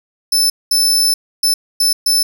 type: tone bursts at uneven times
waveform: sawtooth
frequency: 5274 Hz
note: E8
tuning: in tune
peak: -8 dBFS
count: 5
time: 0.32-0.5 / 0.71-1.14 / 1.43-1.54 / 1.8-1.93 / 2.06-2.23 s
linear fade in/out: 5 ms
effects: none